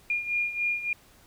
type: beating tone pair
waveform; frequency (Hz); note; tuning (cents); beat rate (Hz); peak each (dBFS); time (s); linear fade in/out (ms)
sine; 2418 / 2421.5; D7 / D#7; +50 / -48; 3.5; -27 / -32; 0.1-0.93; 2
effects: pink hiss -57 dBFS RMS until 1.26 s